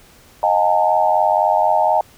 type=tone cluster; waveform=sine; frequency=621 / 719 / 818 / 902 Hz; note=D#5 / F#5 / G#5 / A5; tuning=-3 / -50 / -26 / +43 cents; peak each=-18 dBFS; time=0.43-2.01 s; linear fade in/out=2 ms; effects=pink hiss -48 dBFS RMS until 2.17 s